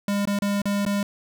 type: tone with dropouts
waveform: square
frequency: 202.1 Hz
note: G#3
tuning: 47 cents flat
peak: -22 dBFS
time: 0.08-1.03 s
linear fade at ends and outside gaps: 2 ms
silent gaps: 0.254-0.273 / 0.389-0.421 / 0.618-0.655 / 0.852-0.863 s
effects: none